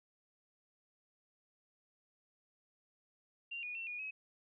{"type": "tone with pitch steps", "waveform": "sine", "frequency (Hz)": [2772, 2456, 2703, 2447, 2554], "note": ["F7", "D#7", "E7", "D#7", "D#7"], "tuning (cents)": [-14, -23, 43, -29, 45], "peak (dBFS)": -40, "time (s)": [3.51, 4.11], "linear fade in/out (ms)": 10, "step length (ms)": 120, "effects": []}